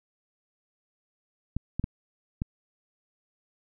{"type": "clicks", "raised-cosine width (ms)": 5, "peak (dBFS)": -16, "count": 4, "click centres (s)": [1.566, 1.796, 1.841, 2.419], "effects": []}